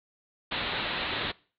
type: low-pass noise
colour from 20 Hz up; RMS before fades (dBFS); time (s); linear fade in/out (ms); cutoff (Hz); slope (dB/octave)
white; -32; 0.51-1.32; 10; 4100; 96
effects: noise-tail reverb RT60 0.4 s tail -22 dB re dry